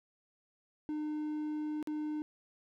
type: tone with dropouts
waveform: triangle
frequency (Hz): 303.4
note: D#4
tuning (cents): -44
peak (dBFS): -32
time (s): 0.89-2.22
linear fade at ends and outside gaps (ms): 0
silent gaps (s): 1.827-1.873
effects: none